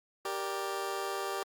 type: chord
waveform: 20% pulse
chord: G minor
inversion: none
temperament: just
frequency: 392 / 470.4 / 588 Hz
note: G4 / Bb4 / D5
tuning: 0 / +16 / +2 cents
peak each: -31 / -36 / -36 dBFS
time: 0.25-1.43 s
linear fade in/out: 2 ms
effects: Opus 48 kbps